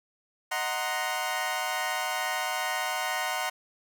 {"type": "chord", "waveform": "20% pulse", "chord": "C half-diminished seventh", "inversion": "first", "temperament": "equal", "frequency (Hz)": [622.3, 740, 932.3, 1046.5], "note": ["Eb5", "Gb5", "Bb5", "C6"], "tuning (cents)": [0, 0, 0, 0], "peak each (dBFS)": [-32, -27, -29, -30], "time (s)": [0.51, 3.5], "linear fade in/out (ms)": 10, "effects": []}